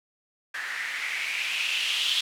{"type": "noise with low-pass filter sweep", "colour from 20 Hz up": "violet", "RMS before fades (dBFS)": -29, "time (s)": [0.54, 2.21], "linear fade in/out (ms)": 5, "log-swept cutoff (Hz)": [1700, 3300], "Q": 5, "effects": []}